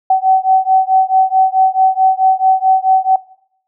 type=beating tone pair; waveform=sine; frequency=757 / 761.6 Hz; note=F#5 / F#5; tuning=+39 / +50 cents; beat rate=4.6 Hz; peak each=-12 dBFS; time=0.1-3.16 s; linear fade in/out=5 ms; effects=noise-tail reverb RT60 0.7 s tail -21 dB re dry